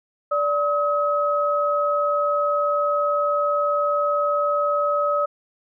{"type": "tone pair together", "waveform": "sine", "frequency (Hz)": [583, 1275.2], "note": ["D5", "D#6"], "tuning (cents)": [-13, 42], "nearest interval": "octave + major second", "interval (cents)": 1355, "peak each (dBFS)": -21, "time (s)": [0.31, 5.26], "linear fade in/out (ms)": 10, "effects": []}